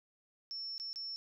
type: tone with dropouts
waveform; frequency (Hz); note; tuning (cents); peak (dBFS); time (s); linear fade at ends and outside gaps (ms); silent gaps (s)
sine; 5400; E8; +41; -39; 0.51-1.16; 0; 0.78-0.799 / 0.93-0.959
effects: none